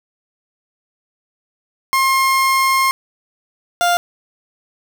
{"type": "tone pair in turn", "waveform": "30% pulse", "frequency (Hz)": [1067, 700.1], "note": ["C6", "F5"], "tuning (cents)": [34, 4], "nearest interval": "perfect fifth", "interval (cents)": 730, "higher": "first", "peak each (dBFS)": -10, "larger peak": "neither", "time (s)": [[1.93, 2.91], [3.81, 3.97]], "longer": "first", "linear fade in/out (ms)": 0, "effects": []}